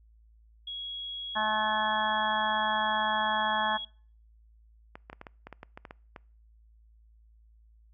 sine tone, 3322 Hz, G#7, in tune, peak -35 dBFS, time 0.67-3.85 s, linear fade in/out 5 ms
harmonic tone, 215.6 Hz, A3, 35 cents flat, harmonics 1 / 3 / 4 / 5 / 6 / 7 / 8, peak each -40 / -36 / -30 / -32 / -41 / -37 / -32 dBFS, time 1.35-3.78 s, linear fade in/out 20 ms
clicks, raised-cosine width 0.5 ms, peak -27 dBFS, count 12, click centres 4.955 / 5.099 / 5.13 / 5.214 / 5.268 / 5.47 / 5.527 / 5.631 / 5.775 / 5.852 / 5.909 / 6.162 s
effects noise-tail reverb RT60 0.5 s tail -25 dB re dry + added 55 Hz sine -56 dBFS peak until 7.93 s

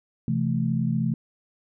sine chord, A minor, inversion first, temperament equal with one note detuned, 130.81 / 167.6 / 220 Hz, C3 / E3 / A3, 0 / +29 / 0 cents, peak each -26 dBFS, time 0.28-1.14 s, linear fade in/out 2 ms, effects none

